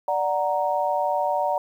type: chord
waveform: sine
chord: D augmented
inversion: none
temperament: equal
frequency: 587.3 / 740 / 932.3 Hz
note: D5 / F#5 / A#5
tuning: 0 / 0 / 0 cents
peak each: -25 / -25 / -25 dBFS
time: 0.08-1.58 s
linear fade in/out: 2 ms
effects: 9-bit